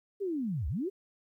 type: linear two-way sweep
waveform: sine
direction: down then up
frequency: 415.3 to 60 to 415.3 Hz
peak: -30 dBFS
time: 0.2-0.9 s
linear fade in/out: 20 ms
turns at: 0.68 s
effects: 12-bit

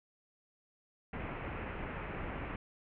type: low-pass noise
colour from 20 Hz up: pink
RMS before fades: -41 dBFS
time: 1.13-2.56 s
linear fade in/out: 2 ms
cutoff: 2600 Hz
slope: 48 dB/octave
effects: none

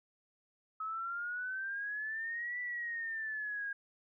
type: exponential two-way sweep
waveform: sine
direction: up then down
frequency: 1280 to 1975.5 to 1621 Hz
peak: -36 dBFS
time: 0.8-3.73 s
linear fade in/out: 5 ms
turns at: 2.6 s
effects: none

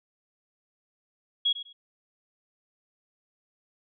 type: tone with echo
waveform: sine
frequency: 3322 Hz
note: G#7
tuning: in tune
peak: -21 dBFS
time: 1.45-1.53 s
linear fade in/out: 10 ms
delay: 100 ms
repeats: 2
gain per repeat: -13 dB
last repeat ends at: 1.73 s
effects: none

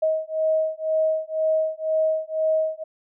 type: beating tone pair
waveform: sine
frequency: 631 / 633 Hz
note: D#5 / D#5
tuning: +24 / +30 cents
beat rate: 2 Hz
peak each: -23 dBFS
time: 0.02-2.84 s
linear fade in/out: 10 ms
effects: none

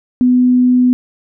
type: tone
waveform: sine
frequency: 249.8 Hz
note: B3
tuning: 20 cents sharp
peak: -7 dBFS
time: 0.21-0.93 s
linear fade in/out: 0 ms
effects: none

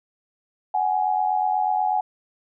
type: tone pair together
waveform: sine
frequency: 747 / 835.2 Hz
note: F#5 / G#5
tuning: +16 / +10 cents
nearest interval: major second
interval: 194 cents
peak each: -22 dBFS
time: 0.74-2.01 s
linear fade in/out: 5 ms
effects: none

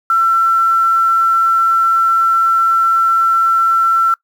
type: tone with quantisation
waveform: sine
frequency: 1346 Hz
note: E6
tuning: 36 cents sharp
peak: -9 dBFS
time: 0.1-4.14 s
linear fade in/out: 2 ms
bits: 6
effects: noise-tail reverb RT60 0.1 s tail -23 dB re dry

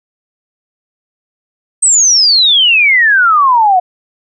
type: exponential sweep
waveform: sine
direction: down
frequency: 8372 to 708 Hz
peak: -5 dBFS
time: 1.82-3.8 s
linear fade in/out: 10 ms
effects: none

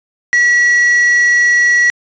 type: tone with quantisation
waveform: triangle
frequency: 1934 Hz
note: B6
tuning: 37 cents flat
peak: -6 dBFS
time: 0.33-1.9 s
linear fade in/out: 0 ms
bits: 3
effects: resampled to 16000 Hz

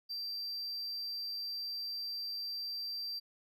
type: tone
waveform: triangle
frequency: 4699 Hz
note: D8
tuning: in tune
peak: -36 dBFS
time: 0.09-3.2 s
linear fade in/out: 20 ms
effects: none

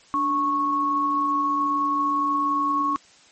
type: tone pair together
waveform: sine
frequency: 291.8 / 1102.4 Hz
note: D4 / C#6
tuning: -11 / -10 cents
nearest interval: octave + major seventh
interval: 2301 cents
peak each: -28 / -20 dBFS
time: 0.14-2.96 s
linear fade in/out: 0 ms
effects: white hiss -53 dBFS RMS until 3.31 s + MP3 32 kbps

